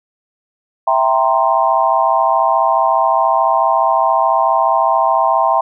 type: chord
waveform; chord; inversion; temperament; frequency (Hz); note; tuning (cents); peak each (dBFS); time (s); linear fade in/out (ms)
sine; C dominant seventh; first; equal; 659.3 / 784 / 932.3 / 1046.5; E5 / G5 / Bb5 / C6; 0 / 0 / 0 / 0; -16; 0.87-5.61; 5
effects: none